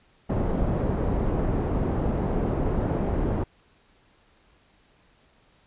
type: low-pass noise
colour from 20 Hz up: pink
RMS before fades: -25 dBFS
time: 0.29-3.44 s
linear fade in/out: 10 ms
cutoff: 620 Hz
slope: 12 dB/octave
effects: pink hiss -61 dBFS RMS until 5.66 s + resampled to 8000 Hz